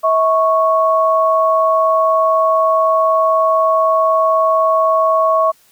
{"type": "tone pair together", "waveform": "sine", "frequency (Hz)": [645.1, 1106], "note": ["E5", "C#6"], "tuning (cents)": [-38, -4], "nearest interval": "major sixth", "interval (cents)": 934, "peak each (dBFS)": -13, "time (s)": [0.03, 5.52], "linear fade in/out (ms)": 20, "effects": ["white hiss -52 dBFS RMS until 5.71 s"]}